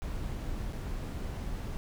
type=noise with dropouts; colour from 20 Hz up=brown; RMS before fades=-36 dBFS; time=0.02-1.77 s; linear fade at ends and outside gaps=0 ms; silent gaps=0.726-0.732 s; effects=none